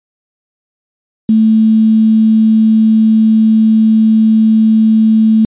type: tone with quantisation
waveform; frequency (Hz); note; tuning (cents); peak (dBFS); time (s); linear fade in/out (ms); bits
sine; 220; A3; 0; -5; 1.29-5.45; 2; 5
effects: resampled to 8000 Hz